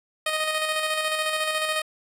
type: tone with tremolo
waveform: 10% pulse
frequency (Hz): 622.3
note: D#5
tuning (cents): 0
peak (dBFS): -14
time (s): 0.26-1.82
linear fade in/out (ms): 5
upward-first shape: square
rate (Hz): 14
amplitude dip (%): 35
effects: resampled to 32000 Hz